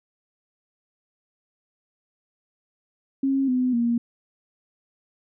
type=tone with pitch steps; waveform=sine; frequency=270.9 / 252.8 / 235.8 Hz; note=C#4 / B3 / A#3; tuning=-40 / +41 / +20 cents; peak=-19 dBFS; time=3.23-3.98 s; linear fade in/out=5 ms; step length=250 ms; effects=none